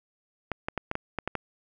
clicks, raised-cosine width 0.5 ms, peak -14 dBFS, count 8, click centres 0.517 / 0.685 / 0.777 / 0.914 / 0.954 / 1.187 / 1.276 / 1.353 s, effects none

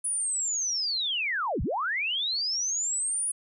sine linear two-way sweep, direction down then up, 9956 to 30.49 to 9956 Hz, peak -26 dBFS, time 0.04-3.32 s, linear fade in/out 10 ms, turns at 1.62 s, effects none

